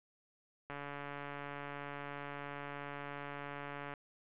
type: click train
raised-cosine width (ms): 0.5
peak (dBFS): -29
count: 464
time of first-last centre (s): 0.7-3.938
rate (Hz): 143
effects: resampled to 8000 Hz + 11-bit